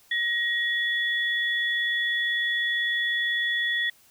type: tone pair together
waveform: sine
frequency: 1892 / 3422 Hz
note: A#6 / A7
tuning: +25 / -49 cents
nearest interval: minor seventh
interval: 1026 cents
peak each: -24 / -29 dBFS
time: 0.11-3.9 s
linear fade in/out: 5 ms
effects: white hiss -58 dBFS RMS until 4.1 s